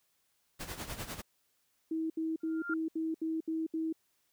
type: noise with tremolo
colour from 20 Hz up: pink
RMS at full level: -39 dBFS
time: 0.59-1.22 s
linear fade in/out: 20 ms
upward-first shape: sine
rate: 10 Hz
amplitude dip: 70%
type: tone bursts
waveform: sine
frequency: 321.4 Hz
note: E4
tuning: 44 cents flat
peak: -31 dBFS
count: 8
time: 1.91-3.927 s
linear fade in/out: 5 ms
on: 190 ms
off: 71 ms
type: tone with exponential growth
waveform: sine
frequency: 1396.9 Hz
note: F6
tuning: in tune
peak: -30 dBFS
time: 2.4-2.74 s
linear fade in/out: 5 ms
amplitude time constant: 73 ms
effects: white hiss -75 dBFS RMS until 4.32 s